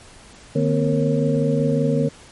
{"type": "tone cluster", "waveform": "sine", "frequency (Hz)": [150.3, 232.4, 257.7, 463.3, 546], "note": ["D3", "A#3", "C4", "A#4", "C#5"], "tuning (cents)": [40, -5, -26, -11, -26], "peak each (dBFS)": [-20, -24, -23, -23, -25], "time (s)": [0.55, 2.09], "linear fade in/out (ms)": 10, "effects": ["pink hiss -45 dBFS RMS until 2.31 s", "MP3 48 kbps"]}